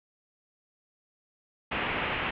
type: low-pass noise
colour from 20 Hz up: white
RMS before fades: -31 dBFS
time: 1.71-2.31 s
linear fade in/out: 10 ms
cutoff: 2900 Hz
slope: 48 dB/octave
effects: none